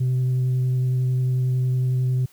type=tone with vibrato; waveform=sine; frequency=127.7 Hz; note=C3; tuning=42 cents flat; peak=-16 dBFS; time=0-2.26 s; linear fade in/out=10 ms; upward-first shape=sine; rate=11 Hz; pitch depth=9 cents each way; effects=tanh soft clip ceiling -17 dBFS + white hiss -55 dBFS RMS until 2.32 s